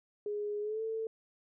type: tone with pitch glide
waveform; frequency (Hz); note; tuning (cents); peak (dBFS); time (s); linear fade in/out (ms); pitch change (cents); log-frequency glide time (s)
sine; 415.3 to 445.1; G#4 to A4; 0 to +20; -33; 0.26-1.07; 2; +120; 0.61-0.82
effects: none

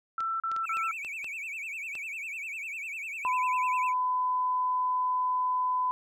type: tone bursts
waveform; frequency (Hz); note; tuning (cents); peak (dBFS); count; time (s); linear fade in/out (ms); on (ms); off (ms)
sine; 1335; E6; +22; -28; 3; 0.18-0.912; 2; 220; 36
type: clicks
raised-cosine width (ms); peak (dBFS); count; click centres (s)
0.2; -26; 7; 0.205 / 0.516 / 0.564 / 0.77 / 1.048 / 1.244 / 1.953
type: tone with vibrato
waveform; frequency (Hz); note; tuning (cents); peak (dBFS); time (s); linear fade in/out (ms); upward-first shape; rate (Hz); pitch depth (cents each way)
triangle; 2448; D#7; -29; -33; 0.63-3.94; 50; sine; 10; 170
type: tone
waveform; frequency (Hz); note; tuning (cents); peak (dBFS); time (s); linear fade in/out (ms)
sine; 1006; B5; +32; -25; 3.25-5.91; 0
effects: none

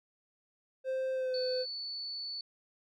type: tone with pitch glide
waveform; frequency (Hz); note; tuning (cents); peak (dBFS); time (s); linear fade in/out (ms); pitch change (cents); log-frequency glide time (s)
triangle; 523.3 to 508.4; C5 to C5; 0 to -50; -29; 0.84-1.66; 50; -50; 1.13-1.38
type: tone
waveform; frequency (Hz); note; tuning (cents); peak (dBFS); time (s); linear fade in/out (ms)
sine; 4465; C#8; +12; -37; 1.34-2.41; 2
effects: none

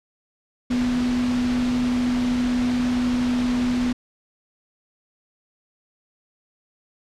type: tone in noise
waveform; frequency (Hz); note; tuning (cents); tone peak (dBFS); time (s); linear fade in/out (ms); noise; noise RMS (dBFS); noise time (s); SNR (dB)
sine; 246.9; B3; 0; -19; 0.7-3.93; 10; pink; -31; 0.7-3.93; +9
effects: low-pass 5000 Hz 12 dB/octave

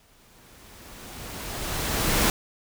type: noise with exponential growth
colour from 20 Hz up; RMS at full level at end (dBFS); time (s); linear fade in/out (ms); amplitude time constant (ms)
pink; -20; 0-2.3; 1; 500
effects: none

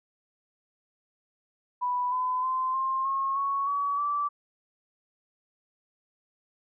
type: tone with pitch steps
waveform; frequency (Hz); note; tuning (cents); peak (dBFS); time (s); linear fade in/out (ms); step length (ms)
sine; 987.8 / 1010.9 / 1034.5 / 1058.7 / 1083.4 / 1108.8 / 1134.7 / 1161.2; B5 / B5 / C6 / C6 / C#6 / C#6 / C#6 / D6; 0 / +40 / -20 / +20 / -40 / 0 / +40 / -20; -25; 1.81-4.29; 20; 310
effects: none

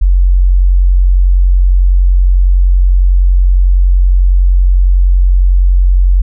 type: tone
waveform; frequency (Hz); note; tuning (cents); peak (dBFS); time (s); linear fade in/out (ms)
sine; 45.41; F#1; -32; -4; 0.01-6.22; 10
effects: none

